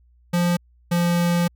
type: tone pair in turn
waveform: square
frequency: 174.61 / 173.1 Hz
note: F3 / F3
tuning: 0 / -15 cents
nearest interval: unison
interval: 15 cents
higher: first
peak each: -18 dBFS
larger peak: neither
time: 0.33-0.57 / 0.91-1.48 s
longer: second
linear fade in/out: 10 ms
effects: added 60 Hz sine -53 dBFS peak until 1.55 s